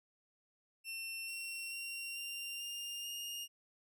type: tone with pitch steps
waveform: sawtooth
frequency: 2700 / 2727 / 2754 / 2781 / 2808 / 2836 Hz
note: E7 / F7 / F7 / F7 / F7 / F7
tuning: +41 / -42 / -25 / -8 / +9 / +26 cents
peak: -38 dBFS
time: 0.84-3.48 s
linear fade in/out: 50 ms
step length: 440 ms
effects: none